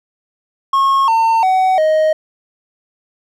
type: tone with pitch steps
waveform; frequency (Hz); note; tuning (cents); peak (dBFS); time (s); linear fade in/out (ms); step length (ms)
triangle; 1088 / 904.4 / 751.8 / 624.9; C#6 / A5 / F#5 / D#5; -33 / +47 / +27 / +7; -8; 0.73-2.13; 5; 350
effects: none